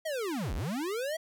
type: linear two-way sweep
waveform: square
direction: down then up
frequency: 659.3 to 32.47 to 659.3 Hz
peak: -32 dBFS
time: 0.05-1.17 s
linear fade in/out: 10 ms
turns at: 0.54 s
effects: none